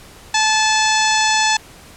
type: harmonic tone with a mistuned harmonic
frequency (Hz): 869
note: A5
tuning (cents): -22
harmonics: 1 / 2 / 3 / 4 / 5 / 6 / 7 / 8 / 9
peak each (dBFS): -17 / -20 / -22 / -23 / -24 / -25 / -25 / -26 / -27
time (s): 0.34-1.57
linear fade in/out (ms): 5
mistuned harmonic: 5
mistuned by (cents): -19
effects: pink hiss -42 dBFS RMS until 1.96 s + low-pass 12000 Hz 12 dB/octave